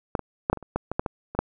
clicks, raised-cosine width 1 ms, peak -8 / -17 / -7 / -7 / -22 / -28 / -10 / -14 / -8 / -13 / -20 / -6 dBFS, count 12, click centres 0.152 / 0.193 / 0.499 / 0.53 / 0.573 / 0.627 / 0.76 / 0.916 / 0.995 / 1.062 / 1.35 / 1.39 s, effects none

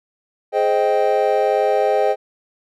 triangle chord, Ab major seventh, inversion none, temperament equal with one note detuned, 420.4 / 523.3 / 622.3 / 784 Hz, Ab4 / C5 / Eb5 / G5, +21 / 0 / 0 / 0 cents, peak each -18 dBFS, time 0.52-2.16 s, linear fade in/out 50 ms, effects none

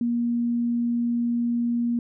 sine tone, 237.2 Hz, A#3, 30 cents sharp, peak -21 dBFS, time 0.01-1.99 s, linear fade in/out 2 ms, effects none

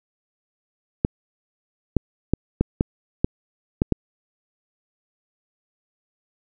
clicks, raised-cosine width 3 ms, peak -4 dBFS, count 8, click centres 1.049 / 1.967 / 2.336 / 2.61 / 2.809 / 3.245 / 3.819 / 3.923 s, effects none

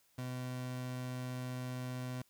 30% pulse tone, 126.4 Hz, B2, 41 cents sharp, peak -36 dBFS, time 0.18-2.22 s, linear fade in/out 5 ms, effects white hiss -71 dBFS RMS until 2.29 s

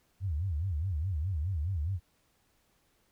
sine tone with vibrato, 84.8 Hz, E2, 50 cents sharp, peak -29 dBFS, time 0.2-2 s, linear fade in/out 50 ms, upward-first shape sine, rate 4.8 Hz, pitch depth 270 cents each way, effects pink hiss -71 dBFS RMS until 3.11 s

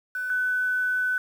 sine tone pair in turn, 1501 / 1501 Hz, F#6 / F#6, +24 / +24 cents, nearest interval unison, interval 0 cents, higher neither, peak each -27 / -22 dBFS, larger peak second, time 0.15-0.3 / 0.3-1.18 s, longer second, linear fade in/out 2 ms, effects 8-bit

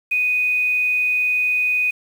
sine tone with quantisation, 2489 Hz, D#7, in tune, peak -16 dBFS, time 0.11-1.91 s, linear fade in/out 10 ms, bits 7, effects none

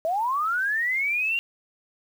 sine linear sweep, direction up, 622.3 to 2800 Hz, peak -22 dBFS, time 0.05-1.39 s, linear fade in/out 0 ms, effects 8-bit

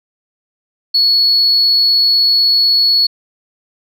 sine tone, 4384 Hz, C#8, 20 cents flat, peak -7 dBFS, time 0.94-3.07 s, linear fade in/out 10 ms, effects tanh soft clip ceiling -5 dBFS

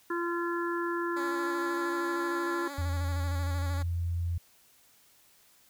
harmonic tone, 343.3 Hz, F4, 30 cents flat, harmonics 1 / 3 / 4 / 5, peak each -31 / -36 / -37 / -38 dBFS, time 0.1-2.68 s, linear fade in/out 5 ms
10% pulse tone with vibrato, 280.9 Hz, C#4, 23 cents sharp, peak -30 dBFS, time 1.16-3.83 s, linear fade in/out 10 ms, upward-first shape square, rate 13 Hz, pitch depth 29 cents each way
sine tone with pitch glide, 84.9 to 85.69 Hz, F2 to F2, -48 to -32 cents, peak -28 dBFS, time 2.78-4.38 s, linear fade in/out 5 ms, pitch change +16 cents, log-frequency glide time 3.3-3.92 s
effects white hiss -62 dBFS RMS until 5.69 s

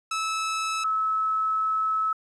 sawtooth / sine tone pair in turn, 1304 / 1297.6 Hz, E6 / E6, -19 / -28 cents, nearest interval unison, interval 9 cents, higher first, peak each -22 dBFS, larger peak neither, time 0.11-0.84 / 0.84-2.13 s, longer second, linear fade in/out 5 ms, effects resampled to 22050 Hz + 10-bit

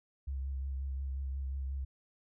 sine tone with vibrato, 67.4 Hz, C#2, 48 cents flat, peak -34 dBFS, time 0.27-1.85 s, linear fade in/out 10 ms, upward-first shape triangle, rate 5.6 Hz, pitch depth 38 cents each way, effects none

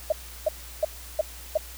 sine tone bursts, 622.3 Hz, D#5, in tune, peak -18 dBFS, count 5, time 0.1-1.575 s, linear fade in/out 5 ms, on 23 ms, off 340 ms, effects added 60 Hz sine -43 dBFS peak until 1.77 s + white hiss -44 dBFS RMS until 1.77 s

